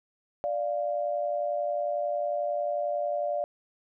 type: tone pair together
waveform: sine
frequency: 587.3 / 698.4 Hz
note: D5 / F5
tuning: 0 / 0 cents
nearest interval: minor third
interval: 300 cents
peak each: -28 / -31 dBFS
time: 0.44-3.44 s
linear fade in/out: 0 ms
effects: none